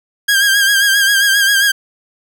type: tone with vibrato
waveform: sawtooth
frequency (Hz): 1614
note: G#6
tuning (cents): -50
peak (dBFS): -6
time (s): 0.28-1.72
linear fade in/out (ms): 10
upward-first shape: sine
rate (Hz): 7.5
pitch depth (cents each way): 49
effects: none